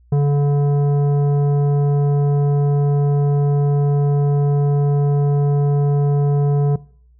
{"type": "tone with tanh clipping", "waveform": "triangle", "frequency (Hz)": 143.5, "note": "D3", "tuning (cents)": -40, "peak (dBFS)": -14, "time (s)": [0.12, 6.76], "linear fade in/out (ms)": 5, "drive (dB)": 15, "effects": ["noise-tail reverb RT60 0.6 s tail -22 dB re dry", "added 60 Hz sine -48 dBFS peak until 7.19 s"]}